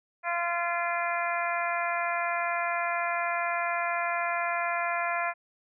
harmonic tone, 344.2 Hz, F4, 25 cents flat, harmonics 2 / 3 / 4 / 5 / 6 / 7, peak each -31 / -33 / -34 / -35 / -36 / -36 dBFS, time 0.23-5.34 s, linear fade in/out 50 ms, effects none

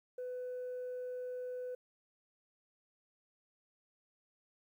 sine tone, 500 Hz, B4, 21 cents sharp, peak -37 dBFS, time 0.18-1.75 s, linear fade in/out 5 ms, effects tanh soft clip ceiling -37 dBFS + 12-bit

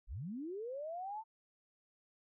sine linear sweep, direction up, 30.32 to 905 Hz, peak -40 dBFS, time 0.07-1.24 s, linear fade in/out 50 ms, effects none

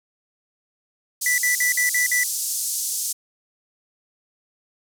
pink band-pass noise, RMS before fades -26 dBFS, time 1.21-3.13 s, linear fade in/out 10 ms, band 5900 to 13000 Hz, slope 24 dB/octave
square tone bursts, 1975.5 Hz, B6, in tune, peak -19 dBFS, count 6, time 1.26-2.235 s, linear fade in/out 2 ms, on 120 ms, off 51 ms
effects none

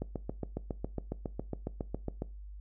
click train, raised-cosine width 2 ms, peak -21 dBFS, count 17, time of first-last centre 0.02-2.221 s, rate 7.27 Hz, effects noise-tail reverb RT60 0.3 s tail -20 dB re dry + added 50 Hz sine -43 dBFS peak until 2.6 s

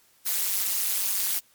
blue noise with amplitude modulation, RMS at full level -22 dBFS, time 0.25-1.4 s, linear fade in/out 20 ms, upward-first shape sine, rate 198 Hz, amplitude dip 100%, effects white hiss -61 dBFS RMS until 1.54 s + MP3 96 kbps

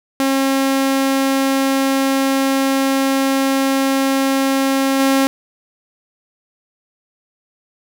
sawtooth tone with level steps, 270 Hz, C#4, 45 cents flat, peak -10 / -8 dBFS, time 0.2-5.27 s, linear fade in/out 0 ms, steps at 4.99 s, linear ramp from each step 10 ms, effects none

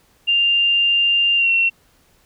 sine tone with pitch glide, 2794 to 2722 Hz, F7 to F7, 0 to -45 cents, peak -13 dBFS, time 0.27-1.7 s, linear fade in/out 20 ms, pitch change -45 cents, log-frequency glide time 1.36-1.5 s, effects pink hiss -57 dBFS RMS until 2.25 s

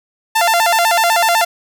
sawtooth tone with vibrato, 784 Hz, G5, in tune, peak -7 dBFS, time 0.35-1.45 s, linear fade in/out 10 ms, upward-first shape square, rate 8 Hz, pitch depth 220 cents each way, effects 7-bit

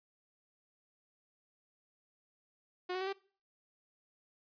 sawtooth tone with pitch steps, 362.9 / 372.2 / 381.8 / 391.7 Hz, F#4 / F#4 / G4 / G4, -34 / +10 / -46 / -1 cents, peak -31 dBFS, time 2.89-3.13 s, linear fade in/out 10 ms, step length 60 ms, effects noise-tail reverb RT60 0.4 s tail -21 dB re dry + resampled to 11025 Hz

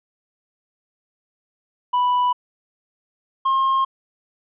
triangle tone pair in turn, 987.8 / 1068.7 Hz, B5 / C6, 0 / +36 cents, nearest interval minor second, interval 136 cents, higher second, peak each -14 dBFS, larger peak neither, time 1.93-2.33 / 3.45-3.85 s, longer neither, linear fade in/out 10 ms, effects resampled to 8000 Hz

